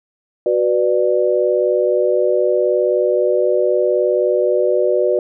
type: chord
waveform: sine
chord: B minor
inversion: second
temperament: equal with one note detuned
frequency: 370 / 493.9 / 593.1 Hz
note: F#4 / B4 / D5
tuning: 0 / 0 / +17 cents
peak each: -17 dBFS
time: 0.46-5.19 s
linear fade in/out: 2 ms
effects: none